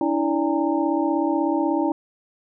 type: tone cluster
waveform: sine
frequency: 289.7 / 326 / 580 / 814 / 914 Hz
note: D4 / E4 / D5 / G#5 / A#5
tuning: -24 / -19 / -22 / -35 / -34 cents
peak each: -24 / -22 / -28 / -29 / -28 dBFS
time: 0.01-1.92 s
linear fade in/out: 2 ms
effects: none